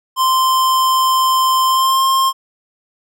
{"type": "tone with pitch glide", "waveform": "square", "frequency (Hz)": [1042, 1062.1], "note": ["C6", "C6"], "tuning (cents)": [-7, 26], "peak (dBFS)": -12, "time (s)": [0.16, 2.33], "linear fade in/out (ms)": 50, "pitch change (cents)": 33, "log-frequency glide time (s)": [1.66, 2.03], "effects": []}